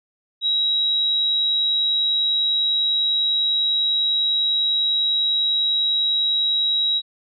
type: tone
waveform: sine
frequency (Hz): 3850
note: B7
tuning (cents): -45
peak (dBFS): -17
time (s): 0.41-7.02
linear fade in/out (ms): 50
effects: none